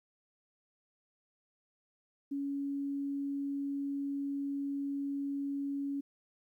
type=tone; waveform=sine; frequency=280 Hz; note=C#4; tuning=18 cents sharp; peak=-33 dBFS; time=2.31-6.01 s; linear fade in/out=10 ms; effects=12-bit